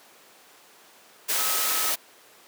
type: tone in noise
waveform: sine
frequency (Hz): 1280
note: D#6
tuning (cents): +49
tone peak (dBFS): -34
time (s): 1.37-1.92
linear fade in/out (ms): 20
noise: white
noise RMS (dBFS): -25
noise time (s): 1.28-1.96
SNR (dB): -12
effects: pink hiss -52 dBFS RMS until 2.47 s + high-pass 400 Hz 12 dB/octave